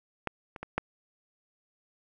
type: clicks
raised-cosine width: 0.5 ms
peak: -15 / -26 / -22 / -12 dBFS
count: 4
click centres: 0.273 / 0.562 / 0.63 / 0.78 s
effects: none